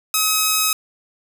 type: tone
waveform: 5% pulse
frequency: 1274 Hz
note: D#6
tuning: 41 cents sharp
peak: -4 dBFS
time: 0.14-0.73 s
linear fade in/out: 2 ms
effects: none